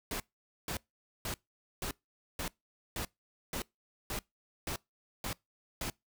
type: noise bursts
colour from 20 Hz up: pink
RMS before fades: -37 dBFS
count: 11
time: 0.11-5.9 s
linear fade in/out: 2 ms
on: 90 ms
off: 480 ms
effects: noise-tail reverb RT60 0.2 s tail -24 dB re dry